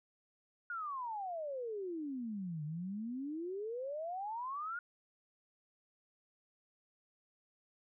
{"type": "exponential two-way sweep", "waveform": "sine", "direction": "down then up", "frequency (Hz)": [1456, 146.83, 1456], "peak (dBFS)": -38, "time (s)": [0.7, 4.79], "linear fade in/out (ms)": 2, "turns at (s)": 2.64, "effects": []}